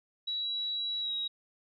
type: tone with pitch glide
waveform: sine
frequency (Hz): 3901 to 3825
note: B7 to A#7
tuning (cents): -22 to +44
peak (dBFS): -31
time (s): 0.27-1.28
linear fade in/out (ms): 10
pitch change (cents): -34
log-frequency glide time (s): 1-1.12
effects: none